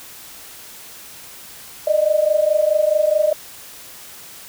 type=tone pair together; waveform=sine; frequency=597.3 / 622 Hz; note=D5 / D#5; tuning=+29 / -1 cents; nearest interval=minor second; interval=70 cents; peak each=-17 / -16 dBFS; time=1.87-3.33 s; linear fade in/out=5 ms; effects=white hiss -39 dBFS RMS until 4.48 s